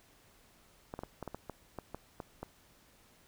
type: clicks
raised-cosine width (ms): 1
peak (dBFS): -26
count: 11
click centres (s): 0.939 / 0.991 / 1.035 / 1.227 / 1.277 / 1.346 / 1.497 / 1.787 / 1.946 / 2.202 / 2.43
effects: pink hiss -64 dBFS RMS until 3.27 s